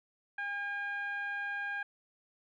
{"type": "tone with low-pass filter", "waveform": "15% pulse", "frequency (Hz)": 809, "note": "G#5", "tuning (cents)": -46, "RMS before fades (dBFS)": -37, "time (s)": [0.38, 1.83], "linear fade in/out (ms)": 5, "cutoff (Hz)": 1800, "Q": 4.4, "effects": []}